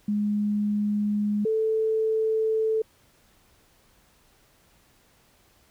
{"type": "tone pair in turn", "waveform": "sine", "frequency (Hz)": [207.7, 440.1], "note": ["G#3", "A4"], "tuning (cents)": [0, 0], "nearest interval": "octave + minor second", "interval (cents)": 1300, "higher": "second", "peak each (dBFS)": [-22, -21], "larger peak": "second", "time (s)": [[0.08, 1.45], [1.45, 2.82]], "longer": "neither", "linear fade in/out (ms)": 5, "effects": ["pink hiss -61 dBFS RMS until 5.7 s"]}